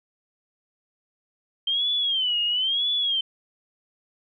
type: tone with vibrato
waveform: sine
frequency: 3136 Hz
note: G7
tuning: in tune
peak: -21 dBFS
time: 1.67-3.21 s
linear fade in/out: 5 ms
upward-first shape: sine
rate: 1 Hz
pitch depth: 160 cents each way
effects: none